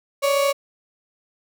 35% pulse tone pair together, 558 / 591.2 Hz, C#5 / D5, +11 / +11 cents, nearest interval minor second, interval 100 cents, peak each -16 / -25 dBFS, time 0.22-0.53 s, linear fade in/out 20 ms, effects none

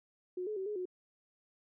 sine tone with pitch steps, 363.8 / 426.5 / 381.3 / 419.7 / 364.9 Hz, F#4 / G#4 / G4 / G#4 / F#4, -29 / +46 / -48 / +18 / -24 cents, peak -35 dBFS, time 0.37-0.855 s, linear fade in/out 5 ms, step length 97 ms, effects none

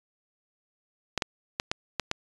clicks, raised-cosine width 0.2 ms, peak -9 dBFS, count 6, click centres 1.177 / 1.222 / 1.599 / 1.715 / 1.997 / 2.114 s, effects resampled to 22050 Hz

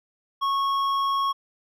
triangle tone with hard clipping, 1100 Hz, C#6, 14 cents flat, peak -23 dBFS, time 0.41-1.33 s, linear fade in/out 20 ms, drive 11 dB, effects none

